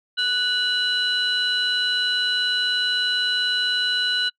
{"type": "tone cluster", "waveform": "sine", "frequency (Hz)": [1484, 2934, 3989], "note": ["F#6", "F#7", "B7"], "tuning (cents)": [5, -15, 17], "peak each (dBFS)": -23, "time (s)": [0.17, 4.3], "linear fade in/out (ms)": 20, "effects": ["noise-tail reverb RT60 0.1 s tail -26 dB re dry", "tanh soft clip ceiling -13 dBFS"]}